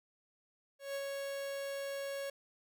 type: tone with ADSR envelope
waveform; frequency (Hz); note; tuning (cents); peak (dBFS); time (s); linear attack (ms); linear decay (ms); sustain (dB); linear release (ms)
45% pulse; 554; C#5; -1; -36; 0.79-2.3; 160; 51; -2; 4
effects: none